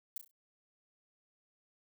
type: noise with echo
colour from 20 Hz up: violet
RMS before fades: -39 dBFS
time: 0.16-0.18 s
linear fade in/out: 2 ms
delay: 33 ms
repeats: 4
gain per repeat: -9 dB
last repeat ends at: 0.312 s
effects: none